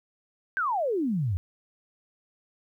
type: exponential sweep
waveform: sine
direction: down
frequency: 1615 to 83.7 Hz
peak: -24 dBFS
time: 0.57-1.37 s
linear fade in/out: 0 ms
effects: 11-bit